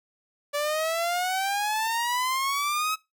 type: exponential sweep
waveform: sawtooth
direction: up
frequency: 576 to 1288 Hz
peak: -21 dBFS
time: 0.53-2.96 s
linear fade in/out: 20 ms
effects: noise-tail reverb RT60 0.2 s tail -20 dB re dry